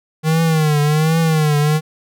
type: tone with vibrato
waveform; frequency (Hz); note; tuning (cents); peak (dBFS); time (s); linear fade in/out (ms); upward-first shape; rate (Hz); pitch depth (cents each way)
square; 155.4; D#3; -2; -13; 0.23-1.81; 50; triangle; 1.3; 110
effects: none